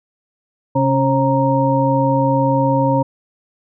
sine tone cluster, 133.5 / 275.4 / 538 / 933 Hz, C3 / C#4 / C5 / A#5, +35 / -11 / +48 / +1 cents, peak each -18 dBFS, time 0.75-3.03 s, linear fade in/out 10 ms, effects none

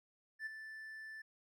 triangle tone with ADSR envelope, 1760 Hz, A6, in tune, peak -35 dBFS, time 0.39-1.22 s, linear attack 72 ms, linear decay 13 ms, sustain -10 dB, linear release 7 ms, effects tanh soft clip ceiling -34 dBFS

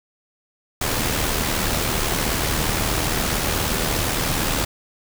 pink noise with amplitude modulation, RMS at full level -20 dBFS, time 0.81-4.65 s, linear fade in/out 5 ms, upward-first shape sine, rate 77.1 Hz, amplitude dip 45%, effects none

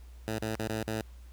10% pulse tone with dropouts, 110 Hz, A2, in tune, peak -23 dBFS, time 0.28-1.01 s, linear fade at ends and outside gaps 0 ms, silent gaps 0.386-0.422 / 0.553-0.595 / 0.676-0.697 / 0.829-0.876 s, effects added 60 Hz sine -46 dBFS peak until 1.32 s + pink hiss -63 dBFS RMS until 1.32 s

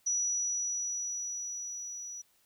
sine tone with level ramp, 5870 Hz, F#8, 15 cents flat, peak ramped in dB -27 to -40 dBFS, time 0.06-2.22 s, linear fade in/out 10 ms, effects white hiss -69 dBFS RMS until 2.45 s

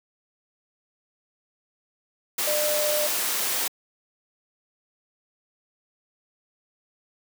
sine tone in noise, 600 Hz, D5, 37 cents sharp, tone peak -24 dBFS, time 2.47-3.07 s, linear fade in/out 5 ms, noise white, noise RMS -26 dBFS, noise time 2.38-3.68 s, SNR -1 dB, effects high-pass 300 Hz 12 dB/octave

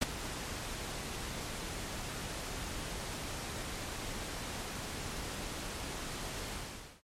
pink noise with ADSR envelope, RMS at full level -27 dBFS, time 0.01-7.02 s, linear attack 14 ms, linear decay 16 ms, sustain -13 dB, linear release 500 ms, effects low-pass 10000 Hz 12 dB/octave + MP3 64 kbps

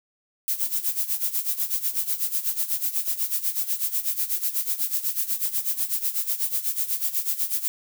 violet noise with tremolo, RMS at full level -23 dBFS, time 0.48-7.68 s, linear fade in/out 0 ms, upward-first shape sine, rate 8.1 Hz, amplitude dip 80%, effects none

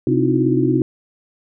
sine tone cluster, 130.6 / 259.1 / 307 / 324.5 / 362 Hz, C3 / C4 / D#4 / E4 / F#4, -3 / -17 / -23 / -27 / -38 cents, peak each -20 dBFS, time 0.07-0.82 s, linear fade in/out 2 ms, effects none

